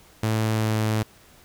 sawtooth tone with pitch glide, 110 to 109.05 Hz, A2 to A2, 0 to -15 cents, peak -17 dBFS, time 0.23-1.03 s, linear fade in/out 5 ms, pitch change -15 cents, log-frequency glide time 0.56-0.8 s, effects pink hiss -53 dBFS RMS until 1.44 s

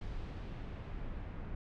brown noise with low-pass filter sweep, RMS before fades -42 dBFS, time 0.01-1.55 s, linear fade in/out 5 ms, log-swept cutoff 4200 to 2000 Hz, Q 1, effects none

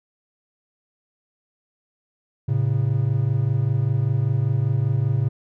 triangle tone pair together, 110.59 / 135.7 Hz, A2 / C#3, +9 / -36 cents, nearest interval major third, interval 355 cents, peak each -19 dBFS, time 2.48-5.29 s, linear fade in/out 10 ms, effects none

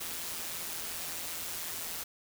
white noise with amplitude modulation, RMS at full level -36 dBFS, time 0-2.04 s, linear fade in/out 10 ms, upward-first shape sine, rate 167 Hz, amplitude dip 55%, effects none

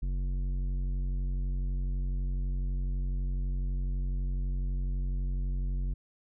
sine tone with tanh clipping, 46 Hz, F#1, 9 cents flat, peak -30 dBFS, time 0.02-5.94 s, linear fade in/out 10 ms, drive 11 dB, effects none

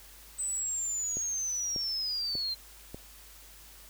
sine linear sweep, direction down, 8130 to 4117 Hz, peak -30 dBFS, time 0.38-2.55 s, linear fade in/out 20 ms
click train, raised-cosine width 2 ms, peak -27 dBFS, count 4, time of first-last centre 1.17-2.945 s, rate 1.69 Hz
effects added 50 Hz sine -55 dBFS peak until 3.89 s + white hiss -53 dBFS RMS until 3.89 s

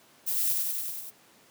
violet noise with echo, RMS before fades -29 dBFS, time 0.26-0.54 s, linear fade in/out 20 ms, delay 95 ms, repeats 6, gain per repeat -2 dB, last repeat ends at 1.11 s, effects pink hiss -58 dBFS RMS until 1.5 s + high-pass 200 Hz 12 dB/octave

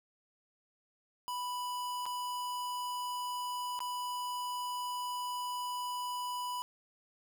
square tone with dropouts, 988 Hz, B5, in tune, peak -36 dBFS, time 1.28-6.62 s, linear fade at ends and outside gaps 0 ms, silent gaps 2.056-2.063 / 3.791-3.804 s, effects none

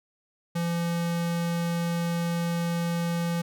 square tone, 170.2 Hz, F3, 44 cents flat, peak -26 dBFS, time 0.55-3.42 s, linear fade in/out 10 ms, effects none

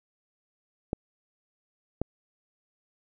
clicks, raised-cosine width 2 ms, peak -14 dBFS, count 2, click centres 0.931 / 2.016 s, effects none

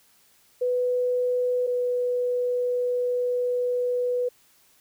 sine tone pair in turn, 496.3 / 493.2 Hz, B4 / B4, +8 / -2 cents, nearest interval unison, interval 10 cents, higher first, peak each -21 / -22 dBFS, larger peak first, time 0.61-1.67 / 1.67-4.29 s, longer second, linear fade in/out 10 ms, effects white hiss -60 dBFS RMS until 4.8 s

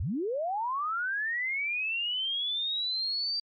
sine linear sweep, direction up, 58.27 to 4699 Hz, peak -28 dBFS, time 0-3.4 s, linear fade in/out 5 ms, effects MP3 48 kbps

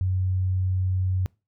sine tone, 93 Hz, F#2, 9 cents sharp, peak -21 dBFS, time 0.01-1.26 s, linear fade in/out 0 ms, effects noise-tail reverb RT60 0.3 s tail -25 dB re dry

